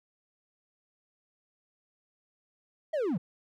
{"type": "linear sweep", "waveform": "triangle", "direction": "down", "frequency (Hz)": [659.3, 141], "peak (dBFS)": -25, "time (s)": [2.93, 3.18], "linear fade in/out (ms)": 10, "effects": []}